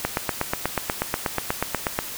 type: click train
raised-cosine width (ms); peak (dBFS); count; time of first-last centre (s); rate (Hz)
0.5; -6; 17; 0.05-1.989; 8.25
effects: white hiss -34 dBFS RMS until 2.17 s